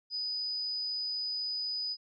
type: tone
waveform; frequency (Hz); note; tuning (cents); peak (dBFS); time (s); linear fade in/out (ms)
sine; 4978; D#8; 0; -32; 0.1-1.97; 50
effects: none